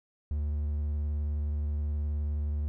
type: tone with vibrato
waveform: triangle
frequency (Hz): 74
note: D2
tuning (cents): +14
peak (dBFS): -26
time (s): 0.31-2.68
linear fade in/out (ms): 0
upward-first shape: square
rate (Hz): 19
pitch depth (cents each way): 21
effects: none